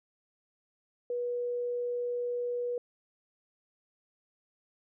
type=tone; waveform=sine; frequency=485.6 Hz; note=B4; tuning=29 cents flat; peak=-30 dBFS; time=1.1-2.78 s; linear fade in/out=2 ms; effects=none